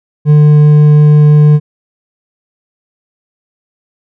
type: tone with hard clipping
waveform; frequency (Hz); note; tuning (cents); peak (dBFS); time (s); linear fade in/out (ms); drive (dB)
triangle; 149.5; D3; +31; -3; 0.25-1.6; 50; 7
effects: none